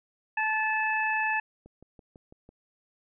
harmonic tone, 870 Hz, A5, 20 cents flat, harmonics 1 / 2 / 3, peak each -29 / -28 / -31 dBFS, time 0.37-1.4 s, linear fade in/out 5 ms
click train, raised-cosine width 2 ms, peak -37 dBFS, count 6, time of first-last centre 1.66-2.491 s, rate 6.02 Hz
effects none

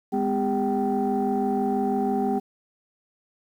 sine tone cluster, 206.5 / 252.6 / 401.1 / 771 Hz, G#3 / B3 / G4 / G5, -10 / +39 / +40 / -29 cents, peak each -26 dBFS, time 0.12-2.4 s, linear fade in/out 20 ms, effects tanh soft clip ceiling -15 dBFS + 9-bit

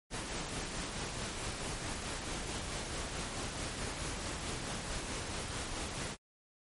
pink noise with tremolo, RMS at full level -38 dBFS, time 0.1-6.17 s, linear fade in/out 50 ms, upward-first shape sine, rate 4.6 Hz, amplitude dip 30%, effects MP3 48 kbps

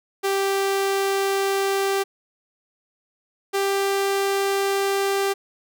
sawtooth tone pair in turn, 392 / 394.1 Hz, G4 / G4, 0 / +9 cents, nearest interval unison, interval 9 cents, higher second, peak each -16 dBFS, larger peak neither, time 0.23-2.04 / 3.53-5.34 s, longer neither, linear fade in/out 20 ms, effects none

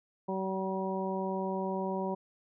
harmonic tone with a mistuned harmonic, 190.1 Hz, F#3, 47 cents sharp, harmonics 1 / 2 / 3 / 4 / 5, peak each -35 / -36 / -38 / -41 / -38 dBFS, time 0.28-2.15 s, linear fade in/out 10 ms, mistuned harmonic 5, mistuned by +16 cents, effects none

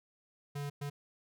square tone bursts at uneven times, 143.3 Hz, D3, 42 cents flat, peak -37 dBFS, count 2, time 0.55-0.7 / 0.81-0.9 s, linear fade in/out 10 ms, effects none

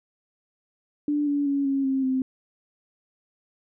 sine tone with pitch steps, 293.7 / 286.8 / 280.1 / 273.6 / 267.2 / 260.9 Hz, D4 / D4 / C#4 / C#4 / C4 / C4, 0 / -41 / +18 / -23 / +36 / -5 cents, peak -21 dBFS, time 1.08-2.22 s, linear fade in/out 2 ms, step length 190 ms, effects none

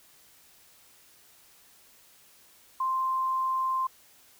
sine tone, 1046.5 Hz, C6, in tune, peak -25 dBFS, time 2.8-3.87 s, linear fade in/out 5 ms, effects white hiss -58 dBFS RMS until 4.39 s

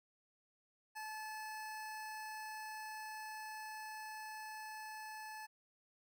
25% pulse tone with level ramp, 865 Hz, A5, 30 cents flat, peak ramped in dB -40 to -43 dBFS, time 0.95-5.47 s, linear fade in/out 20 ms, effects none

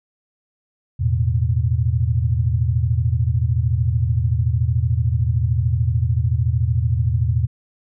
sine chord, E suspended fourth, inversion none, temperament equal, 82.41 / 110 / 123.47 Hz, E2 / A2 / B2, 0 / 0 / 0 cents, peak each -20 dBFS, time 0.99-7.47 s, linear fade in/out 20 ms, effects none

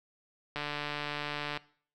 click train, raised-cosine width 0.3 ms, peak -19 dBFS, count 150, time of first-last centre 0.56-1.574 s, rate 147 Hz, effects noise-tail reverb RT60 0.5 s tail -20 dB re dry

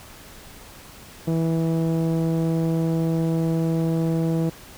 sawtooth tone with low-pass filter, 163.6 Hz, E3, 13 cents flat, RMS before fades -22 dBFS, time 1.27-4.5 s, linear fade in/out 10 ms, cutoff 500 Hz, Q 1.1, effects pink hiss -44 dBFS RMS until 4.77 s

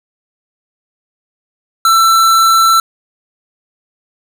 square tone, 1337 Hz, E6, 24 cents sharp, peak -7 dBFS, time 1.85-2.8 s, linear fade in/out 2 ms, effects none

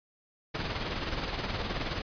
pink noise with tremolo, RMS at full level -31 dBFS, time 0.54-2.02 s, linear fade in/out 10 ms, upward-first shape sine, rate 19 Hz, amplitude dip 50%, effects resampled to 11025 Hz

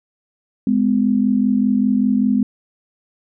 sine tone pair together, 208.3 / 253.4 Hz, G#3 / B3, +5 / +45 cents, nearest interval minor third, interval 340 cents, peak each -16 dBFS, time 0.67-2.43 s, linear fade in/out 2 ms, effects none

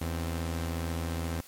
sawtooth tone pair together, 82.3 / 261.3 Hz, E2 / C4, -2 / -2 cents, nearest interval octave + minor sixth, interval 2000 cents, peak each -27 / -36 dBFS, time 0.01-1.41 s, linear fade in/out 5 ms, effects white hiss -52 dBFS RMS until 1.47 s + MP3 64 kbps

